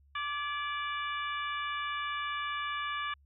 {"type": "harmonic tone with a mistuned harmonic", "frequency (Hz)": 585, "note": "D5", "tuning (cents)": -7, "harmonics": [2, 3, 4, 5, 6], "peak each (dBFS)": [-35, -39, -41, -43, -45], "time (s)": [0.15, 3.14], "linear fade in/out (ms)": 5, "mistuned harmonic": 3, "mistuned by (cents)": -50, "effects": ["added 70 Hz sine -60 dBFS peak until 3.25 s"]}